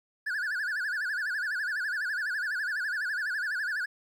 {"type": "tone with vibrato", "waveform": "triangle", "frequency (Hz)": 1591, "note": "G6", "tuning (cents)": 25, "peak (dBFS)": -27, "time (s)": [0.26, 3.86], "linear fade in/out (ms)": 10, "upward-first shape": "sine", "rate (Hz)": 12, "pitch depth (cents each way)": 180, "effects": ["11-bit"]}